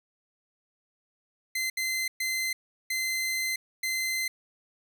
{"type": "tone bursts at uneven times", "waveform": "sawtooth", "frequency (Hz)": 2066, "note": "C7", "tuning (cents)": -22, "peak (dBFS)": -24, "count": 5, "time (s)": [[1.55, 1.7], [1.77, 2.08], [2.2, 2.53], [2.9, 3.56], [3.83, 4.28]], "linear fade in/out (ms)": 5, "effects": []}